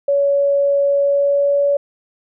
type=tone with pitch glide; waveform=sine; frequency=563 to 567.9 Hz; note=C#5 to C#5; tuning=+27 to +42 cents; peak=-12 dBFS; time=0.08-1.77 s; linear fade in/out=5 ms; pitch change=+15 cents; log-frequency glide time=0.96-1.66 s; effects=none